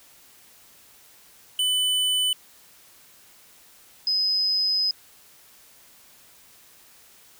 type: tone pair in turn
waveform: square / sine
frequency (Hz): 3000 / 5045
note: F#7 / D#8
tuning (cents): +23 / +23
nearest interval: major sixth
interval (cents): 900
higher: second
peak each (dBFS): -21 / -20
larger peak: second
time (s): 1.59-2.33 / 4.07-4.91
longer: second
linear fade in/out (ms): 2
effects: white hiss -53 dBFS RMS until 7.39 s